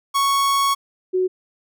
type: tone pair in turn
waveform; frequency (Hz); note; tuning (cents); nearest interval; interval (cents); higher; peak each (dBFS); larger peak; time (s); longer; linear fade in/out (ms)
45% pulse / sine; 1108.7 / 370; C#6 / F#4; 0 / 0; octave + perfect fifth; 1900; first; -16; neither; 0.14-0.75 / 1.13-1.28; first; 20
effects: none